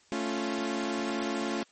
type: chord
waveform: sawtooth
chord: A augmented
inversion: none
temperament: equal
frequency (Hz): 220 / 277.2 / 349.2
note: A3 / C#4 / E#4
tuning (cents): 0 / 0 / 0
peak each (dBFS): -30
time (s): 0.12-1.63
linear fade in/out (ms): 0
effects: white hiss -62 dBFS RMS until 1.71 s + MP3 32 kbps